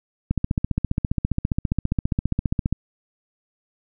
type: click train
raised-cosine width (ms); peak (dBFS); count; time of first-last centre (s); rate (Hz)
5; -8; 37; 0.31-2.726; 14.9
effects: none